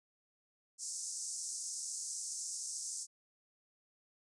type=band-pass noise; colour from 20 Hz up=white; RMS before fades=-42 dBFS; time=0.78-3.07 s; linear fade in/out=50 ms; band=5400 to 8900 Hz; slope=48 dB/octave; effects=resampled to 24000 Hz